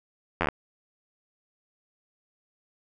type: slowing click train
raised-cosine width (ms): 0.5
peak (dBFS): -9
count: 7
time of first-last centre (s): 0.41-0.487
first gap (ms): 11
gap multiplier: 1.06
effects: none